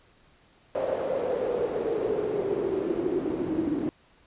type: noise with band-pass filter sweep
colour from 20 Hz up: pink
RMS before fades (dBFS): -28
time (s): 0.75-3.89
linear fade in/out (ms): 0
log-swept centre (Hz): 560 to 300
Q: 6.9
effects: pink hiss -60 dBFS RMS until 4.26 s + resampled to 8000 Hz